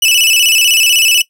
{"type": "tone with vibrato", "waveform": "sawtooth", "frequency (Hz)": 2780, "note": "F7", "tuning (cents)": -9, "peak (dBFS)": -4, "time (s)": [0.02, 1.22], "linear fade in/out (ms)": 5, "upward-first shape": "square", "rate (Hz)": 16, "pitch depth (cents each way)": 100, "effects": ["noise-tail reverb RT60 0.1 s tail -19 dB re dry"]}